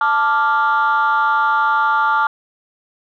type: chord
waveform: sine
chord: D minor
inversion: second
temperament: equal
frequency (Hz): 880 / 1174.7 / 1396.9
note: A5 / D6 / F6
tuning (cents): 0 / 0 / 0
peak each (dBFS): -16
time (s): 0.01-2.27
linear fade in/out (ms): 2
effects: tanh soft clip ceiling -8 dBFS